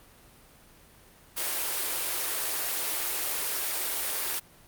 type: high-pass noise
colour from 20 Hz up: white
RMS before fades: -30 dBFS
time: 1.36-4.4 s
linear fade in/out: 20 ms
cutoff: 300 Hz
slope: 96 dB/octave
effects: pink hiss -55 dBFS RMS until 4.67 s + Opus 32 kbps